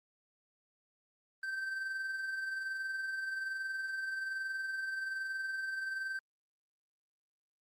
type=tone with amplitude modulation; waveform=triangle; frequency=1556 Hz; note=G6; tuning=13 cents flat; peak=-32 dBFS; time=1.43-6.19 s; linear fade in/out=2 ms; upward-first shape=sine; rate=21.2 Hz; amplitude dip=40%; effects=Opus 32 kbps